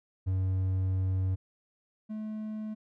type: tone pair in turn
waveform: triangle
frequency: 94 / 215.5 Hz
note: F#2 / A3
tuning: +28 / -36 cents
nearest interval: octave + major second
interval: 1436 cents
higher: second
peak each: -24 / -32 dBFS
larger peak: first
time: 0.26-1.36 / 2.09-2.75 s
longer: first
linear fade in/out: 20 ms
effects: none